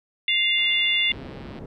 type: harmonic tone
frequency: 698.5 Hz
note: F5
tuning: in tune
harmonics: 3 / 4 / 5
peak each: -23 / -23 / -23 dBFS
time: 0.28-1.12 s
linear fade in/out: 2 ms
type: click train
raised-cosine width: 0.3 ms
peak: -30 dBFS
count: 137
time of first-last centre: 0.58-1.587 s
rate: 135 Hz
type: low-pass noise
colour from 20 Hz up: white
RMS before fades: -38 dBFS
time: 1.1-1.66 s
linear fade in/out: 2 ms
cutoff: 340 Hz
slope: 12 dB/octave
effects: none